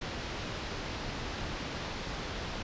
pink low-pass noise, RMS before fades -38 dBFS, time 0.01-2.63 s, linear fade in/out 10 ms, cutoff 5400 Hz, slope 24 dB/octave, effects resampled to 16000 Hz

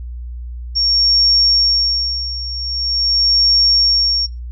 sine tone with tremolo, 5520 Hz, F8, 21 cents flat, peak -9 dBFS, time 0.75-4.27 s, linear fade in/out 20 ms, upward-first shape sine, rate 0.44 Hz, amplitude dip 80%, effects noise-tail reverb RT60 0.2 s tail -18 dB re dry + added 60 Hz sine -25 dBFS peak until 4.51 s

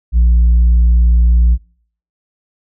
sine tone with tanh clipping, 58.6 Hz, A#1, 10 cents sharp, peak -7 dBFS, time 0.12-1.58 s, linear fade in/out 50 ms, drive 2 dB, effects noise-tail reverb RT60 0.6 s tail -26 dB re dry

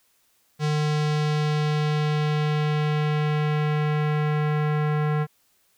square tone with low-pass filter sweep, 150.9 Hz, D3, 47 cents sharp, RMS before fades -23 dBFS, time 0.59-5.27 s, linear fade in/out 50 ms, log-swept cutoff 5600 to 1700 Hz, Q 1.2, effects white hiss -65 dBFS RMS until 5.77 s

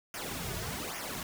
pink noise with flanger, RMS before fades -38 dBFS, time 0.14-1.23 s, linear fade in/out 2 ms, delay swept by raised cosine 0.24 to 3.84 ms, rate 1.2 Hz, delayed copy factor -0.8, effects none

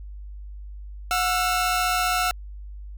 sawtooth tone pair together, 726.1 / 1337 Hz, F#5 / E6, -33 / +24 cents, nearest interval major seventh, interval 1057 cents, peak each -20 dBFS, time 1.11-2.31 s, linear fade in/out 0 ms, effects added 50 Hz sine -35 dBFS peak until 2.97 s

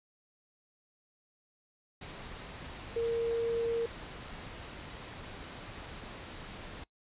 sine tone in noise, 463.3 Hz, A#4, 11 cents flat, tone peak -28 dBFS, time 2.96-3.86 s, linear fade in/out 5 ms, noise pink, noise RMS -45 dBFS, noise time 2.01-6.84 s, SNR +14 dB, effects noise-tail reverb RT60 0.1 s tail -22 dB re dry + resampled to 8000 Hz

